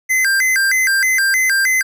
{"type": "tone with vibrato", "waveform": "square", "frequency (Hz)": 1801, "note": "A6", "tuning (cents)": 40, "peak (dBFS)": -13, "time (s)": [0.09, 1.83], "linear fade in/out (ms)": 20, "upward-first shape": "square", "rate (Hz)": 3.2, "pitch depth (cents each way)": 220, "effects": []}